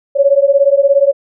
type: beating tone pair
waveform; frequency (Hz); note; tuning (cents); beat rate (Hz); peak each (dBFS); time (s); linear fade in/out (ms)
sine; 550 / 567; C#5 / C#5; -14 / +39; 17; -10; 0.15-1.13; 20
effects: none